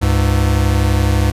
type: tone pair together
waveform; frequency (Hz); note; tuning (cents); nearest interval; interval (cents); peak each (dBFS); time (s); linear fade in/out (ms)
square; 69.5 / 101.55; C#2 / G#2; +5 / -38; perfect fifth; 657; -15 / -15; 0.01-1.32; 20
effects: resampled to 32000 Hz